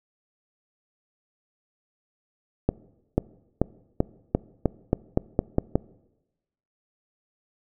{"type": "accelerating click train", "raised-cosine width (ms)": 2, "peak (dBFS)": -6, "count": 11, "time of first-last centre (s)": [2.69, 5.756], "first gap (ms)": 490, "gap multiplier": 0.89, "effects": ["noise-tail reverb RT60 1.0 s tail -22 dB re dry"]}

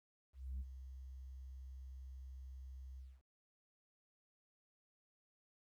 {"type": "tone with ADSR envelope", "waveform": "sine", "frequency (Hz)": 65.2, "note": "C2", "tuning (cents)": -5, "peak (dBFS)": -37, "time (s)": [0.33, 3.22], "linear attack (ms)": 270, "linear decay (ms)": 40, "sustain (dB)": -11, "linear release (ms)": 230, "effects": ["tanh soft clip ceiling -39 dBFS", "13-bit"]}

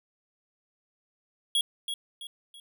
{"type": "tone with echo", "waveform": "square", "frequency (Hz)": 3322, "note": "G#7", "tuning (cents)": 0, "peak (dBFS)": -23, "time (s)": [1.55, 1.61], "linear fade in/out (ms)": 2, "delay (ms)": 330, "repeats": 3, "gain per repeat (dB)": -8, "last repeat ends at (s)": 2.6, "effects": []}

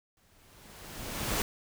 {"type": "noise with exponential growth", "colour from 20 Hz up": "pink", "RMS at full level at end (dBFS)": -28, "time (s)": [0.17, 1.42], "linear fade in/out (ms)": 1, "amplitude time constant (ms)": 270, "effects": []}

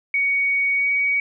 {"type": "tone with pitch glide", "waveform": "sine", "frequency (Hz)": [2240, 2256], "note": ["C#7", "C#7"], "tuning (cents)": [18, 30], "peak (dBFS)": -17, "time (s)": [0.14, 1.2], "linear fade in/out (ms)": 2, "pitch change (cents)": 12, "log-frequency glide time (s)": [0.77, 0.86], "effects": []}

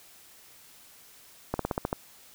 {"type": "slowing click train", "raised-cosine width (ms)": 1, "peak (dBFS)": -13, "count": 7, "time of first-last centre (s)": [1.54, 1.929], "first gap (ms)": 53, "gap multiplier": 1.08, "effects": ["white hiss -54 dBFS RMS until 2.34 s"]}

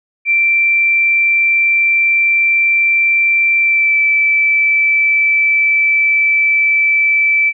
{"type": "tone with pitch glide", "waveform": "sine", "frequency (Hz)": [2349, 2319], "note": ["D7", "D7"], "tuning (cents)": [0, -22], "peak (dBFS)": -9, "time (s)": [0.25, 7.53], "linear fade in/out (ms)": 50, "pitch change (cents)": -22, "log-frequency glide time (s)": [3.59, 3.98], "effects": []}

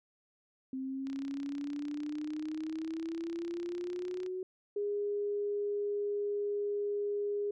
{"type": "exponential sweep", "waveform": "sine", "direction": "up", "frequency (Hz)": [261.6, 372.8], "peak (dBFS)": -35, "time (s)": [0.73, 4.43], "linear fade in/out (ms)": 2}
{"type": "click train", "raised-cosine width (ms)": 0.2, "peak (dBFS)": -33, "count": 107, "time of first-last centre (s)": [1.07, 4.263], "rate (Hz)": 33.2}
{"type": "tone", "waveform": "sine", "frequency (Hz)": 409.9, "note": "G#4", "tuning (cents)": -23, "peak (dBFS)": -31, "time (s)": [4.76, 7.51], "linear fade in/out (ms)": 5}
{"effects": []}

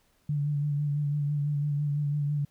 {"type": "tone with vibrato", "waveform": "sine", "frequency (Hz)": 145.8, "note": "D3", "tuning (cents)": -12, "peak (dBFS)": -25, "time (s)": [0.29, 2.45], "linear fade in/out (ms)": 5, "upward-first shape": "sine", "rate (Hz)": 6, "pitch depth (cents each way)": 32, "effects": ["pink hiss -68 dBFS RMS until 2.5 s"]}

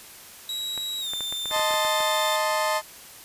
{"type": "tone with pitch glide", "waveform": "40% pulse", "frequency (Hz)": [3857, 3578], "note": ["B7", "A7"], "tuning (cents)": [-42, 28], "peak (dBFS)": -27, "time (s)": [0.49, 2.36], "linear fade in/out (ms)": 2, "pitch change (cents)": -130, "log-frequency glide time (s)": [1, 1.09]}
{"type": "clicks", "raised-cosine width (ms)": 0.5, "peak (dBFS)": -21, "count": 12, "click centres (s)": [0.777, 1.135, 1.207, 1.325, 1.457, 1.512, 1.563, 1.595, 1.709, 1.74, 1.85, 2.005]}
{"type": "chord", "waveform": "30% pulse", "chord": "A diminished", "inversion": "second", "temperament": "equal", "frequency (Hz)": [622.3, 880, 1046.5], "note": ["Eb5", "A5", "C6"], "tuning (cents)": [0, 0, 0], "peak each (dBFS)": [-23, -24, -26], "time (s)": [1.5, 2.82], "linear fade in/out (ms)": 50}
{"effects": ["white hiss -45 dBFS RMS until 3.24 s", "resampled to 32000 Hz"]}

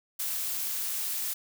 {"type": "noise", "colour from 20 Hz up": "blue", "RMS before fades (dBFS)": -32, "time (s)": [0.19, 1.34], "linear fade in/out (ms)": 10, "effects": []}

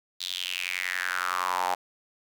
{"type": "tone with high-pass filter sweep", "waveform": "sawtooth", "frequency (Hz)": 90.8, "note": "F#2", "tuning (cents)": -32, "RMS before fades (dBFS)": -30, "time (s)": [0.2, 1.75], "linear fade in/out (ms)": 10, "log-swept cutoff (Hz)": [3900, 790], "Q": 5.2, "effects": []}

